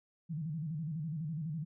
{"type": "tone with vibrato", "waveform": "sine", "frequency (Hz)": 156.7, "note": "D#3", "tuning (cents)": 13, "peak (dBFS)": -35, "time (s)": [0.29, 1.65], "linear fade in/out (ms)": 20, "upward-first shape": "square", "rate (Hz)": 12, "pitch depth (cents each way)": 110, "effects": []}